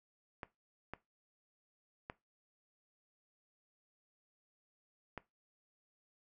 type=clicks; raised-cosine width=0.5 ms; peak=-27 dBFS; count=4; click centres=0.432 / 0.936 / 2.099 / 5.177 s; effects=noise-tail reverb RT60 0.2 s tail -18 dB re dry